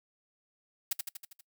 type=noise with echo; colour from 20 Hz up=blue; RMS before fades=-29 dBFS; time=0.91-0.93 s; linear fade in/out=5 ms; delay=80 ms; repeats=6; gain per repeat=-4 dB; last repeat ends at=1.41 s; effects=noise-tail reverb RT60 0.1 s tail -22 dB re dry